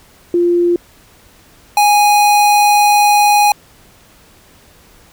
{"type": "tone pair in turn", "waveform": ["sine", "square"], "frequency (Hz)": [348, 827.7], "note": ["F4", "G#5"], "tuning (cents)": [-6, -6], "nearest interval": "octave + minor third", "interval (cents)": 1500, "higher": "second", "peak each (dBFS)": [-9, -8], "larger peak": "second", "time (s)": [[0.34, 0.76], [1.77, 3.52]], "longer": "second", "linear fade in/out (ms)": 2, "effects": ["pink hiss -46 dBFS RMS until 5.12 s"]}